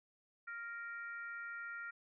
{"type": "harmonic tone", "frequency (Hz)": 466.2, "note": "A#4", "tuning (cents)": 0, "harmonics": [3, 4, 5], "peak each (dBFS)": [-44, -49, -57], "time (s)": [0.47, 1.91], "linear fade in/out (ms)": 10, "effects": []}